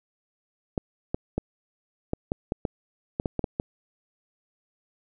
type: clicks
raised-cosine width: 2 ms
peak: -12 dBFS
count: 12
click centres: 0.778 / 1.145 / 1.38 / 2.134 / 2.319 / 2.521 / 2.652 / 3.199 / 3.258 / 3.393 / 3.442 / 3.599 s
effects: none